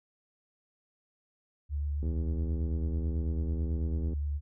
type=tone with vibrato; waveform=sine; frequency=72.7 Hz; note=D2; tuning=17 cents flat; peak=-29 dBFS; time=1.69-4.41 s; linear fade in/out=50 ms; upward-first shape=sine; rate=7.5 Hz; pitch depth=14 cents each way
type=click train; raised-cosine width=3 ms; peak=-26 dBFS; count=173; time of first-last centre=2.03-4.133 s; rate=81.8 Hz
effects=none